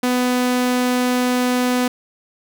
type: tone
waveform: sawtooth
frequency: 249.2 Hz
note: B3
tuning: 16 cents sharp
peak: -12 dBFS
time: 0.03-1.88 s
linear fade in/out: 5 ms
effects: none